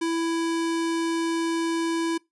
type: tone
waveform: square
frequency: 331.3 Hz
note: E4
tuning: 9 cents sharp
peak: -24 dBFS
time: 0.01-2.18 s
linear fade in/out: 10 ms
effects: noise-tail reverb RT60 0.2 s tail -24 dB re dry + resampled to 24000 Hz